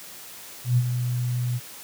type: tone with ADSR envelope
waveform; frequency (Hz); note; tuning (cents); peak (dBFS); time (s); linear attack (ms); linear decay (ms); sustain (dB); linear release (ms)
sine; 122.8; B2; -9; -14; 0.64-1.6; 130; 53; -8; 40
effects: white hiss -42 dBFS RMS until 1.83 s + high-pass 80 Hz 12 dB/octave